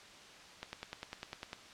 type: click train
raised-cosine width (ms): 0.2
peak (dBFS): -23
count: 10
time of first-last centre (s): 0.63-1.531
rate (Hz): 9.99
effects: white hiss -54 dBFS RMS until 1.73 s + low-pass 5000 Hz 12 dB/octave